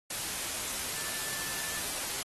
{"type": "tone in noise", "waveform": "sine", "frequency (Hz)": 1760, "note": "A6", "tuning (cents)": 0, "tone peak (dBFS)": -45, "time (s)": [0.94, 1.8], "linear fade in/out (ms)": 5, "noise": "white", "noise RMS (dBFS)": -35, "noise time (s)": [0.1, 2.23], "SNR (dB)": -13, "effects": ["AAC 32 kbps"]}